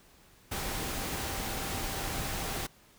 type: tone in noise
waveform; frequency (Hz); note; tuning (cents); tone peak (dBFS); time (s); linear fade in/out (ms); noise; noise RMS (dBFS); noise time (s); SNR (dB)
sine; 784; G5; 0; -45; 0.51-2.67; 10; pink; -35; 0.51-2.67; -13
effects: pink hiss -60 dBFS RMS until 2.98 s